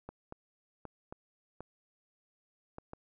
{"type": "clicks", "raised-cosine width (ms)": 1, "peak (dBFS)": -29, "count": 7, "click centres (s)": [0.09, 0.324, 0.853, 1.125, 1.606, 2.784, 2.934], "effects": []}